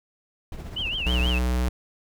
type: noise with tremolo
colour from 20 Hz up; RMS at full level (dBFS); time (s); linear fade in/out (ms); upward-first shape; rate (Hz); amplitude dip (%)
brown; -33; 0.52-1.3; 2; triangle; 15; 55
type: tone with vibrato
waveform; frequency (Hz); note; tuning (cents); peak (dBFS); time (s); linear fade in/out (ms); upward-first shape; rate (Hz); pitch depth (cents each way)
sine; 2869; F7; +46; -26; 0.76-1.39; 10; triangle; 6.2; 210
type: tone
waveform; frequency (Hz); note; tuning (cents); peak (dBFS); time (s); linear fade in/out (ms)
square; 61.9; B1; +5; -22; 1.06-1.69; 5
effects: none